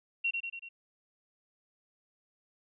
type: tone with echo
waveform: sine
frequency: 2739 Hz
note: F7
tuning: 34 cents flat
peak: -27 dBFS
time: 0.24-0.31 s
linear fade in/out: 10 ms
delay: 95 ms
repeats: 4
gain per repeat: -4 dB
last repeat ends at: 0.69 s
effects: none